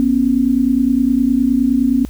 sine tone pair together, 242.5 / 272.2 Hz, B3 / C#4, -31 / -31 cents, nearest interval major second, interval 200 cents, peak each -14 dBFS, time 0-2.05 s, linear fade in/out 0 ms, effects added 60 Hz sine -29 dBFS peak until 2.09 s + white hiss -46 dBFS RMS until 2.09 s

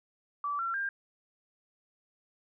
sine tone with pitch steps, 1156 / 1358.9 / 1597.5 Hz, D6 / F6 / G6, -28 / -48 / +32 cents, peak -30 dBFS, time 0.44-0.89 s, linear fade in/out 2 ms, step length 150 ms, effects none

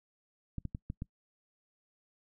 clicks, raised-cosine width 5 ms, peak -25 dBFS, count 5, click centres 0.583 / 0.653 / 0.749 / 0.901 / 1.021 s, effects noise-tail reverb RT60 0.1 s tail -24 dB re dry

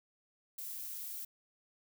violet noise, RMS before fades -43 dBFS, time 0.58-1.25 s, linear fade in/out 5 ms, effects none

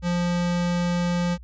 square tone, 175.2 Hz, F3, 6 cents sharp, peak -22 dBFS, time 0.02-1.38 s, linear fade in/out 50 ms, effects added 60 Hz sine -40 dBFS peak until 1.43 s + resampled to 16000 Hz

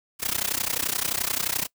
white noise with amplitude modulation, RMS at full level -23 dBFS, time 0.19-1.68 s, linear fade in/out 50 ms, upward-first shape sine, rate 31.5 Hz, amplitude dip 95%, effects noise-tail reverb RT60 0.1 s tail -22 dB re dry

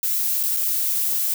violet noise with dropouts, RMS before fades -22 dBFS, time 0.03-1.34 s, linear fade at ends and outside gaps 2 ms, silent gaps 0.431-0.434 / 0.566-0.57 s, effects none

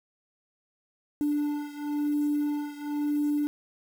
triangle beating tone pair, 293.7 / 294.67 Hz, D4 / D4, 0 / +6 cents, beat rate 0.97 Hz, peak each -25 / -27 dBFS, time 1.21-3.47 s, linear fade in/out 0 ms, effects tanh soft clip ceiling -20 dBFS + 8-bit

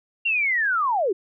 sine linear sweep, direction down, 2794 to 340 Hz, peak -19 dBFS, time 0.25-1.13 s, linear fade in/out 10 ms, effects none

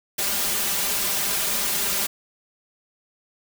white noise with comb filter, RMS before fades -24 dBFS, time 0.18-2.07 s, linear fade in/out 10 ms, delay 5 ms, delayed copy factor +0.9, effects none

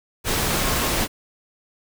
sine tone in noise, 1078 Hz, C#6, 49 cents flat, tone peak -33 dBFS, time 0.62-0.93 s, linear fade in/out 50 ms, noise pink, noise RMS -22 dBFS, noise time 0.24-1.08 s, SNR -14 dB, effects none

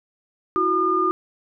sine tone cluster, 329.9 / 368.3 / 1212 Hz, E4 / F#4 / D#6, +1 / -8 / -46 cents, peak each -26 / -23 / -19 dBFS, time 0.56-1.11 s, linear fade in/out 0 ms, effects none

